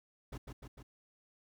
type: noise with echo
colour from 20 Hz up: brown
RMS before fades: -42 dBFS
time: 0.32-0.38 s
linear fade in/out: 10 ms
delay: 150 ms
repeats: 3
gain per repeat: -3 dB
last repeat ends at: 0.83 s
effects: none